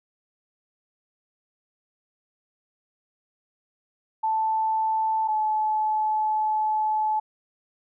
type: tone pair in turn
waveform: sine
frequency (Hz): 880 / 861.9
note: A5 / A5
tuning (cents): 0 / -36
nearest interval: unison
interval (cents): 36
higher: first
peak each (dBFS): -21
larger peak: neither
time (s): 4.23-5.28 / 5.28-7.2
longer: second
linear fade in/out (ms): 10
effects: none